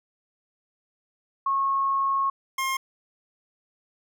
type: tone pair in turn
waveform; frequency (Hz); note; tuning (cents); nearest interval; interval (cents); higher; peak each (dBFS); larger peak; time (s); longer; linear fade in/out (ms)
sine / 25% pulse; 1092 / 1065.8; C#6 / C6; -26 / +32; unison; 42; first; -21 / -21; neither; 1.46-2.3 / 2.58-2.77; first; 5
effects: none